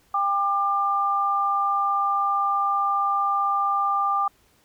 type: tone pair together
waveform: sine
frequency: 796.9 / 1194 Hz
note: G5 / D6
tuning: +28 / +28 cents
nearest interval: perfect fifth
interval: 700 cents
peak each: -25 / -21 dBFS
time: 0.14-4.28 s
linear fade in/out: 5 ms
effects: pink hiss -61 dBFS RMS until 4.64 s